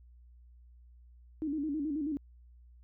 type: tone with vibrato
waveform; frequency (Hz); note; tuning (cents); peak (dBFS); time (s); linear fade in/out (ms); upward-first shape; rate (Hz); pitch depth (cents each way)
sine; 297.5; D4; +22; -31; 1.42-2.17; 0; square; 9.3; 91
effects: added 60 Hz sine -54 dBFS peak until 2.83 s

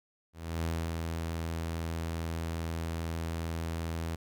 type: tone with ADSR envelope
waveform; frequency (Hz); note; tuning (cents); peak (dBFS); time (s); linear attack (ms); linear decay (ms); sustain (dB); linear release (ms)
sawtooth; 82.41; E2; 0; -26; 0.33-4.16; 300; 300; -3; 11
effects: none

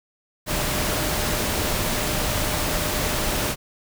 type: tone in noise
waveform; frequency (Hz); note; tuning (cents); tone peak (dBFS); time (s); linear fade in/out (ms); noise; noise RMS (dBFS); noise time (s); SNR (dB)
sine; 604; D5; +48; -34; 0.46-3.56; 50; pink; -24; 0.46-3.56; -13
effects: none

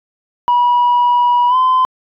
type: tone with pitch glide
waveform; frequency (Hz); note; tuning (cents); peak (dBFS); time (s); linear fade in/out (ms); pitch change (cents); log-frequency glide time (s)
sine; 971 to 1026.4; B5 to C6; -30 to -34; -7; 0.48-1.85; 0; +96; 1.48-1.56
effects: tanh soft clip ceiling -7 dBFS

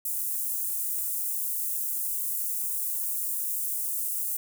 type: high-pass noise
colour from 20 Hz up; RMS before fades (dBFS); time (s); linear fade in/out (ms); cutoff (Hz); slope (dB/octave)
white; -30; 0.05-4.37; 5; 8700; 24
effects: none

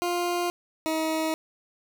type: tone pair in turn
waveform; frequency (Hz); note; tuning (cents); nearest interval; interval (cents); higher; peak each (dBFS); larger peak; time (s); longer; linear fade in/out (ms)
20% pulse; 350.9 / 317.8; F4 / D#4; +8 / +37; major second; 171; first; -20; neither; 0.02-0.5 / 0.86-1.34; neither; 0
effects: none

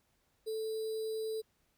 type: tone with sample-and-hold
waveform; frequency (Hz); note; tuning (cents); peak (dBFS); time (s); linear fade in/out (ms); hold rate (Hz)
sine; 440; A4; 0; -34; 0.46-1.42; 20; 4410
effects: pink hiss -75 dBFS RMS until 1.77 s

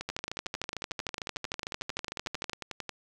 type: two click trains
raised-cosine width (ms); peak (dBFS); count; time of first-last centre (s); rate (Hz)
0.2; -16 / -18; 33 / 33; 0.09-2.496 / 0.01-2.893; 13.3 / 11.1
effects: 9-bit

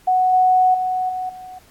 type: tone with level steps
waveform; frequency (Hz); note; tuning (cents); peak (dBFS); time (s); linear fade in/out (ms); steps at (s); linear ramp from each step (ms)
sine; 740; F#5; 0; -13 / -11 / -18 / -22 / -33; 0.07-1.59; 10; 0.33 / 0.74 / 1.09 / 1.29; 5
effects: pink hiss -52 dBFS RMS until 1.7 s + AAC 64 kbps

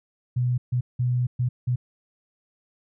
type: tone bursts at uneven times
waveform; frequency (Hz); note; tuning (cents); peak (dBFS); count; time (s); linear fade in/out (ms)
sine; 123.9; B2; +6; -20; 5; 0.36-0.58 / 0.72-0.81 / 0.99-1.27 / 1.39-1.49 / 1.67-1.76; 10
effects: none

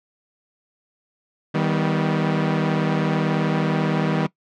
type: chord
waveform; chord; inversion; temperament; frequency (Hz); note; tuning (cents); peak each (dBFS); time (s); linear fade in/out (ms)
sawtooth; Eb augmented; none; equal with one note detuned; 157.74 / 196 / 246.9; Eb3 / G3 / B3; +24 / 0 / 0; -17 / -20 / -23; 1.54-4.27; 10
effects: noise-tail reverb RT60 0.1 s tail -20 dB re dry + low-pass 3000 Hz 12 dB/octave

